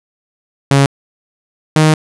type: tone pair in turn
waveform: sawtooth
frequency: 138.59 / 155.56 Hz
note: C#3 / D#3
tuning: 0 / 0 cents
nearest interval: major second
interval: 200 cents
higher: second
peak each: -3 dBFS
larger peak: neither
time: 0.71-0.86 / 1.76-1.94 s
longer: second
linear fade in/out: 2 ms
effects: resampled to 24000 Hz